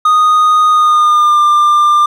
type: tone with pitch glide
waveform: triangle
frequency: 1239 to 1194 Hz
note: D#6 to D6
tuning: -8 to +28 cents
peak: -4 dBFS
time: 0.05-2.06 s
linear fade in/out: 5 ms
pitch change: -64 cents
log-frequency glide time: 0.69-1.41 s
effects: none